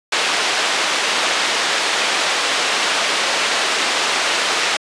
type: low-pass noise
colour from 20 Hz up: white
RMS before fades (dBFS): -18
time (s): 0.12-4.77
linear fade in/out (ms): 5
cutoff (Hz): 3800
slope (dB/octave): 12
effects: high-pass 400 Hz 12 dB/octave + resampled to 22050 Hz